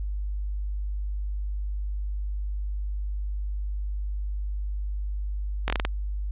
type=slowing click train; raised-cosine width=0.3 ms; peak=-9 dBFS; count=6; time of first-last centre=5.68-5.851 s; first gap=20 ms; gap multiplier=1.27; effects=added 50 Hz sine -27 dBFS peak until 6.31 s + resampled to 8000 Hz